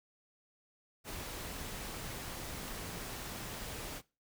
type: tone in noise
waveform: sine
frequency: 174.61 Hz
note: F3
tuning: in tune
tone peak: -51 dBFS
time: 2.75-3.05 s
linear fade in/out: 50 ms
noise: pink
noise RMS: -43 dBFS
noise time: 1.04-4.02 s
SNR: -11 dB
effects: noise-tail reverb RT60 0.3 s tail -21 dB re dry